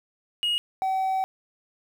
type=tone pair in turn; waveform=triangle; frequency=2878 / 762.3 Hz; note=F#7 / G5; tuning=-49 / -49 cents; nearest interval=octave + major seventh; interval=2300 cents; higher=first; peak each=-20 dBFS; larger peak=neither; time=0.43-0.58 / 0.82-1.24 s; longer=second; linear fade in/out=0 ms; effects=tanh soft clip ceiling -16 dBFS + 9-bit